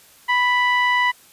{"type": "tone with low-pass filter", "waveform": "sawtooth", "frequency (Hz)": 987.8, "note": "B5", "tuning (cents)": 0, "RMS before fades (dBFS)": -18, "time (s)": [0.28, 1.12], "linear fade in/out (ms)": 20, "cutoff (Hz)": 2300, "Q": 3, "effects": ["white hiss -50 dBFS RMS until 1.32 s", "resampled to 32000 Hz"]}